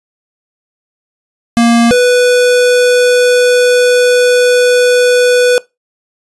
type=tone pair in turn; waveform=square; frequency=233.9 / 493.8 Hz; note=A#3 / B4; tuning=+6 / 0 cents; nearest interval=octave + minor second; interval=1294 cents; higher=second; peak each=-6 dBFS; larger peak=neither; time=1.57-1.91 / 1.91-5.58 s; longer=second; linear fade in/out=0 ms; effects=noise-tail reverb RT60 0.2 s tail -21 dB re dry + resampled to 24000 Hz

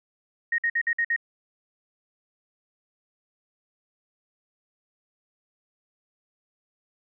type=tone bursts; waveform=sine; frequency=1864.7 Hz; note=A#6; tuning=in tune; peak=-21 dBFS; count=6; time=0.52-1.163 s; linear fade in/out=5 ms; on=63 ms; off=53 ms; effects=none

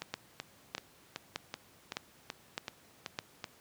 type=two click trains; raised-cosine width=0.2 ms; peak=-20 / -17 dBFS; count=10 / 6; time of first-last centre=0.02-3.442 / 0.14-3.189 s; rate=2.63 / 1.64 Hz; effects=pink hiss -61 dBFS RMS until 3.6 s + high-pass 100 Hz 12 dB/octave

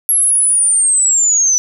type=linear sweep; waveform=sine; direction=down; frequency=11310 to 5920 Hz; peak=-9 dBFS; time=0.09-1.58 s; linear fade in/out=0 ms; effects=8-bit

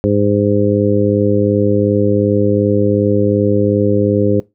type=harmonic tone; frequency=102.7 Hz; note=G#2; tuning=19 cents flat; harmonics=1 / 2 / 3 / 4 / 5; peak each=-17 / -17 / -17 / -17 / -17 dBFS; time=0.04-4.4 s; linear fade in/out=0 ms; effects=noise-tail reverb RT60 0.2 s tail -21 dB re dry

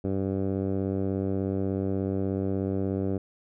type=tone with low-pass filter; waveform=10% pulse; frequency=96.6 Hz; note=G2; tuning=25 cents flat; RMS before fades=-28 dBFS; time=0.04-3.18 s; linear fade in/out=5 ms; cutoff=450 Hz; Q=0.96; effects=none

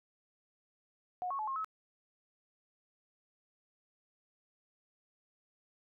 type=tone with pitch steps; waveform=sine; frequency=726 / 1101 / 860 / 1073 / 1289 Hz; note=F#5 / C#6 / A5 / C6 / E6; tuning=-33 / -12 / -40 / +43 / -39 cents; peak=-34 dBFS; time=1.22-1.645 s; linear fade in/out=0 ms; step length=85 ms; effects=none

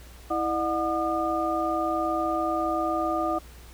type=tone cluster; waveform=sine; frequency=326.9 / 607 / 728 / 1213 Hz; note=E4 / D#5 / F#5 / D#6; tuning=-14 / -43 / -28 / -44 cents; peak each=-29 / -30 / -29 / -29 dBFS; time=0.3-3.39 s; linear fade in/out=10 ms; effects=added 60 Hz sine -45 dBFS peak until 3.73 s + pink hiss -51 dBFS RMS until 3.73 s

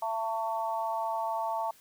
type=harmonic tone; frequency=223.9 Hz; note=A3; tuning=30 cents sharp; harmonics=3 / 4 / 5; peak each=-34 / -31 / -38 dBFS; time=0.02-1.71 s; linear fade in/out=5 ms; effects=white hiss -59 dBFS RMS until 1.8 s

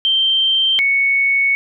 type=tone pair in turn; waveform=sine; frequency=3136 / 2217 Hz; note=G7 / C#7; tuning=0 / 0 cents; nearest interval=tritone; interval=600 cents; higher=first; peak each=-12 dBFS; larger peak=neither; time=0.05-0.79 / 0.79-1.55 s; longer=second; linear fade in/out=0 ms; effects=none

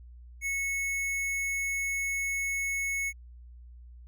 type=tone with tanh clipping; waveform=sine; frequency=2200 Hz; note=C#7; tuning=14 cents flat; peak=-30 dBFS; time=0.41-3.13 s; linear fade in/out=50 ms; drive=18 dB; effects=added 60 Hz sine -46 dBFS peak until 4.07 s

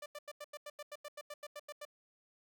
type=tone bursts; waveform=sawtooth; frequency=590 Hz; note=D5; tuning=8 cents sharp; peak=-40 dBFS; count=15; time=0.02-1.852 s; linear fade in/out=5 ms; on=40 ms; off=88 ms; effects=none

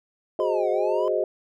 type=chord; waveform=sine; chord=Ab dominant seventh; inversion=third; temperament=equal; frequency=370 / 415.3 / 523.3 / 622.3 Hz; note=Gb4 / Ab4 / C5 / Eb5; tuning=0 / 0 / 0 / 0 cents; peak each=-27 / -27 / -27 / -25 dBFS; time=0.39-1.24 s; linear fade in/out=2 ms
type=linear two-way sweep; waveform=triangle; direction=down then up; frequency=1035 to 711 to 1026 Hz; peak=-29 dBFS; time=0.4-1.08 s; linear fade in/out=0 ms; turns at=0.7 s
effects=none

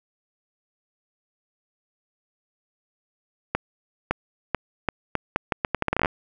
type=accelerating click train; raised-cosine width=0.5 ms; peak=-6 dBFS; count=18; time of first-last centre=3.55-6.058 s; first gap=560 ms; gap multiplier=0.78; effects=none

